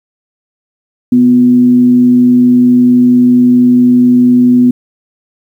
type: tone with frequency modulation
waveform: sine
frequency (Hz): 246.9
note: B3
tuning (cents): 0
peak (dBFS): -3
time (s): 1.12-4.71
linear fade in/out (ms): 5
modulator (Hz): 112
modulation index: 0.2
effects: 7-bit